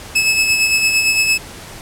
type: tone with tremolo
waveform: sawtooth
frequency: 2596 Hz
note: E7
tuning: 27 cents flat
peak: -7 dBFS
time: 0.15-1.38 s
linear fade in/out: 10 ms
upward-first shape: sine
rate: 8.8 Hz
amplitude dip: 45%
effects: pink hiss -34 dBFS RMS until 1.81 s + low-pass 12000 Hz 12 dB/octave